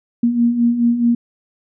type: beating tone pair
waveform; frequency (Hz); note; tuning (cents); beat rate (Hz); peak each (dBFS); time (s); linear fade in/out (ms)
sine; 233.1 / 237.8; A#3 / A#3; 0 / +35; 4.7; -20 / -13; 0.23-1.15; 5
effects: none